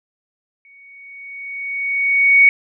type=tone with exponential growth; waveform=sine; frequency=2233 Hz; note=C#7; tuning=12 cents sharp; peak=-5 dBFS; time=0.65-2.49 s; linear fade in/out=1 ms; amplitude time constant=400 ms; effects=none